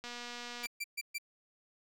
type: click train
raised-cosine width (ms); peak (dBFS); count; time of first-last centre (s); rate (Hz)
0.2; -27; 150; 0.04-0.658; 241
type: tone bursts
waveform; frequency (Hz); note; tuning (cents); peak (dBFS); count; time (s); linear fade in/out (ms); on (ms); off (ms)
sawtooth; 2349; D7; 0; -32; 4; 0.63-1.184; 10; 41; 130
effects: none